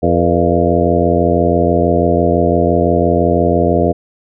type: harmonic tone with a mistuned harmonic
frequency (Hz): 86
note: F2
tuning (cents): -26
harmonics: 1 / 2 / 3 / 4 / 5 / 6 / 7 / 8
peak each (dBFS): -18 / -18 / -18 / -18 / -18 / -18 / -18 / -18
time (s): 0.02-3.93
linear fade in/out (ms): 20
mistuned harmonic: 6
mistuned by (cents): -70
effects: none